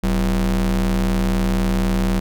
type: ring-modulated tone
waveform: square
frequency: 74 Hz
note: D2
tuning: 14 cents sharp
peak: -14 dBFS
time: 0.03-2.2 s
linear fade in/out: 10 ms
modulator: 116 Hz
effects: none